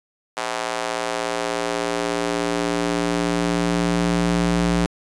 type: tone with high-pass filter sweep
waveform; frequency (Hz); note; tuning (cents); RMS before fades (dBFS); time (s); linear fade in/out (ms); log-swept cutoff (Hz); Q
square; 58.27; A#1; 0; -22; 0.37-4.86; 0; 730 to 130; 1.2
effects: resampled to 22050 Hz